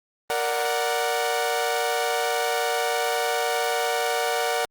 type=chord; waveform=sawtooth; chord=Bb augmented; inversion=none; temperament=equal; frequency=466.2 / 587.3 / 740 Hz; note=Bb4 / D5 / F#5; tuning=0 / 0 / 0 cents; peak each=-23 / -25 / -22 dBFS; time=0.3-4.65 s; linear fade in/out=0 ms; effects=Opus 24 kbps